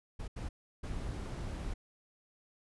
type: noise bursts at uneven times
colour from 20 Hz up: brown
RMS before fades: -39 dBFS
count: 3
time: 0.19-0.28 / 0.36-0.49 / 0.83-1.74 s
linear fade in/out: 10 ms
effects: resampled to 24000 Hz